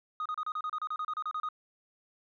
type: tone bursts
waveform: sine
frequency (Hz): 1244.5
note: D#6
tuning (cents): 0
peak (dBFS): -29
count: 15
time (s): 0.2-1.488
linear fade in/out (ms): 2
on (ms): 56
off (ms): 32
effects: tanh soft clip ceiling -30 dBFS